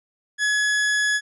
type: tone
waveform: 40% pulse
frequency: 1692 Hz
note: G#6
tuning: 32 cents sharp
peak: -18 dBFS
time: 0.38-1.21 s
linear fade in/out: 50 ms
effects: resampled to 24000 Hz